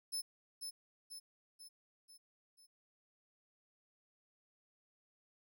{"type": "tone with echo", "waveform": "20% pulse", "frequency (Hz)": 5250, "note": "E8", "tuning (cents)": -8, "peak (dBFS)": -32, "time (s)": [0.12, 0.22], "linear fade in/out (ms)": 20, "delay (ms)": 490, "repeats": 5, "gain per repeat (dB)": -5, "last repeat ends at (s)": 2.67, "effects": []}